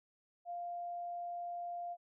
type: tone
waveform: sine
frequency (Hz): 698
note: F5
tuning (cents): -1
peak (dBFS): -39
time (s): 0.45-1.97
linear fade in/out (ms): 50
effects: none